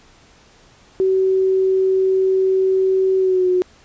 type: tone with pitch glide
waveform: sine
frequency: 379.4 to 364.4 Hz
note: F#4 to F#4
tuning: +43 to -26 cents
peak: -13 dBFS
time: 1-3.62 s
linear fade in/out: 0 ms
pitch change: -69 cents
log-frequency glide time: 3.18-3.49 s
effects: pink hiss -50 dBFS RMS until 3.84 s + resampled to 16000 Hz